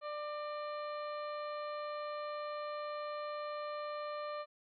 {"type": "harmonic tone with a mistuned harmonic", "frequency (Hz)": 594, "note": "D5", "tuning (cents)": 20, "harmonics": [1, 2, 3, 4, 5, 6, 7], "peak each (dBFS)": [-40, -42, -53, -55, -60, -62, -56], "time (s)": [0.01, 4.46], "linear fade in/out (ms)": 50, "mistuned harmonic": 3, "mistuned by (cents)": 36, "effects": ["MP3 96 kbps"]}